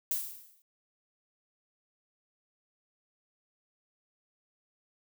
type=noise with exponential decay; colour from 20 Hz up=violet; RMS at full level=-29 dBFS; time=0.11-0.62 s; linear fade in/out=1 ms; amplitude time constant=110 ms; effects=none